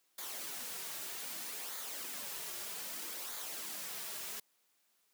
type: noise with flanger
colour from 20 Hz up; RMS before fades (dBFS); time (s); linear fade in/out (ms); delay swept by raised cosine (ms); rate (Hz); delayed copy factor
white; -43; 0.18-4.4; 5; 0.36 to 3.96; 0.63; -0.5
effects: white hiss -75 dBFS RMS until 5.13 s + high-pass 200 Hz 12 dB/octave